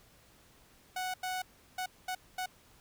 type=tone bursts at uneven times; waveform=sawtooth; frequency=740 Hz; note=F#5; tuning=in tune; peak=-30 dBFS; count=5; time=0.96-1.14 / 1.23-1.42 / 1.78-1.86 / 2.08-2.15 / 2.38-2.46 s; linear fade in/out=5 ms; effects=pink hiss -62 dBFS RMS until 2.8 s